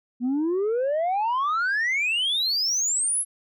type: exponential sweep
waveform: sine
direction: up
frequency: 235.7 to 11175 Hz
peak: -19 dBFS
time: 0.2-3.25 s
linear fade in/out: 50 ms
effects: tanh soft clip ceiling -20 dBFS

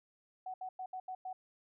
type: tone bursts at uneven times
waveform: sine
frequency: 746 Hz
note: F#5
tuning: 14 cents sharp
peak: -39 dBFS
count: 6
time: 0.46-0.54 / 0.61-0.69 / 0.79-0.86 / 0.93-1 / 1.08-1.15 / 1.25-1.33 s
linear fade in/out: 5 ms
effects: none

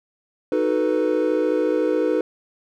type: chord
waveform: triangle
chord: B dominant seventh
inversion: first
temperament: equal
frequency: 311.1 / 370 / 440 / 493.9 Hz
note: D#4 / F#4 / A4 / B4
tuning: 0 / 0 / 0 / 0 cents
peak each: -21 / -24 / -22 / -20 dBFS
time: 0.52-2.21 s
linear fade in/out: 2 ms
effects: none

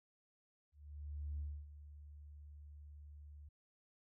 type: tone with ADSR envelope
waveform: sine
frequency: 73.5 Hz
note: D2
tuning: 2 cents sharp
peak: -38 dBFS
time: 0.72-3.49 s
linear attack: 670 ms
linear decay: 270 ms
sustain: -14 dB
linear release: 8 ms
effects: tanh soft clip ceiling -35 dBFS

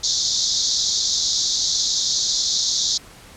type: band-pass noise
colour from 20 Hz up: pink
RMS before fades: -21 dBFS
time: 0.03-2.98 s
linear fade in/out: 10 ms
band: 3600 to 6900 Hz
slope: 96 dB/octave
effects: pink hiss -44 dBFS RMS until 3.36 s + low-pass 11000 Hz 12 dB/octave

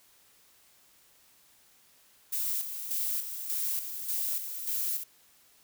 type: noise with tremolo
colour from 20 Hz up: violet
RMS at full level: -31 dBFS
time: 2.32-5.04 s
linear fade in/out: 10 ms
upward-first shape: square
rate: 1.7 Hz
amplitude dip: 55%
effects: white hiss -62 dBFS RMS until 5.63 s

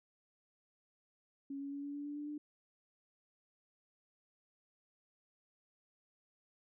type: tone with pitch steps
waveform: sine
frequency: 277.2 / 279.9 / 282.7 / 285.5 / 288.3 / 291.1 / 294 / 296.9 Hz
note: C#4 / C#4 / C#4 / D4 / D4 / D4 / D4 / D4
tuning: 0 / +17 / +34 / -49 / -32 / -15 / +2 / +19 cents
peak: -40 dBFS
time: 1.5-2.38 s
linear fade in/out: 5 ms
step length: 110 ms
effects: none

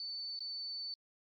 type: tone with dropouts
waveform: sine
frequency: 4510 Hz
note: C#8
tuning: 29 cents sharp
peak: -39 dBFS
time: 0-0.94 s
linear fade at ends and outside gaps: 1 ms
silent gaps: 0.391-0.405 s
effects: Opus 32 kbps

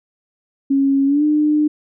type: tone with pitch glide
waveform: sine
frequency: 274.5 to 301.1 Hz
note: C#4 to D4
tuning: -17 to +43 cents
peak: -12 dBFS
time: 0.7-1.68 s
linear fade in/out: 10 ms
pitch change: +160 cents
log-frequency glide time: 1.06-1.24 s
effects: none

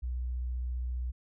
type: tone with vibrato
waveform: sine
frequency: 61.74 Hz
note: B1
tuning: in tune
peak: -31 dBFS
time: 0.02-1.12 s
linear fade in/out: 20 ms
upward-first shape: sine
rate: 15 Hz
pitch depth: 15 cents each way
effects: none

